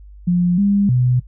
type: tone with pitch steps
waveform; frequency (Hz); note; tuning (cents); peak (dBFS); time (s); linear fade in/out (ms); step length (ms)
sine; 176.7 / 201.1 / 125.1; F3 / G3 / B2; +21 / +44 / +23; -12; 0.27-1.2; 10; 310
effects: noise-tail reverb RT60 0.1 s tail -21 dB re dry + added 50 Hz sine -37 dBFS peak until 1.27 s